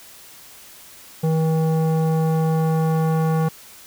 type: tone with low-pass filter sweep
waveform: square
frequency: 160 Hz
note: D#3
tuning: 49 cents sharp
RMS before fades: -19 dBFS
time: 1.23-3.49 s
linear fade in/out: 10 ms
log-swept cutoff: 630 to 1100 Hz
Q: 1.3
effects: white hiss -44 dBFS RMS until 3.86 s